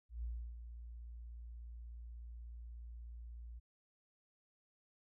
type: tone with ADSR envelope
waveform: sine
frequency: 58.27 Hz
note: A#1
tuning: in tune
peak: -38 dBFS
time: 0.09-3.6 s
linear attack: 140 ms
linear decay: 320 ms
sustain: -9 dB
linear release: 19 ms
effects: none